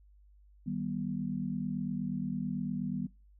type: chord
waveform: sine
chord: Eb augmented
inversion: none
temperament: just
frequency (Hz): 155.56 / 194.45 / 243.1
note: Eb3 / G3 / B3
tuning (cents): 0 / -14 / -27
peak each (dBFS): -38 / -36 / -36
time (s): 0.66-3.07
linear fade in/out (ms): 10
effects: noise-tail reverb RT60 0.3 s tail -22 dB re dry + added 50 Hz sine -57 dBFS peak until 3.39 s